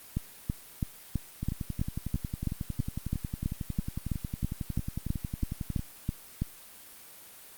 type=two click trains; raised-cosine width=5 ms; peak=-20 / -16 dBFS; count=49 / 20; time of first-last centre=1.43-5.794 / 0.17-6.42 s; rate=11 / 3.04 Hz; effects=white hiss -50 dBFS RMS until 7.57 s + Opus 32 kbps